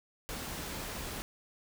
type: noise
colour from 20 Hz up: pink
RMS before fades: -40 dBFS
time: 0.29-1.22 s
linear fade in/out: 0 ms
effects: none